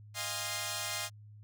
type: chord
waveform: 5% pulse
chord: F minor seventh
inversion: third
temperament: equal with one note detuned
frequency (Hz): 622.3 / 698.5 / 820.1 / 1046.5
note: Eb5 / F5 / Ab5 / C6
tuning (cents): 0 / 0 / -22 / 0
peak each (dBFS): -29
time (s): 0.14-1.1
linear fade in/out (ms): 50
effects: added 105 Hz sine -50 dBFS peak until 1.43 s